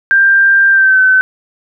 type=tone with pitch glide; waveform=sine; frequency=1586 to 1523.2 Hz; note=G6 to F#6; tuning=+20 to +50 cents; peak=-5 dBFS; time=0.11-1.21 s; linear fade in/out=0 ms; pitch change=-70 cents; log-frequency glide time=0.7-1 s; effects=none